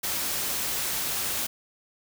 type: noise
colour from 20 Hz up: white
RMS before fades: -29 dBFS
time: 0.03-1.47 s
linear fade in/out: 10 ms
effects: none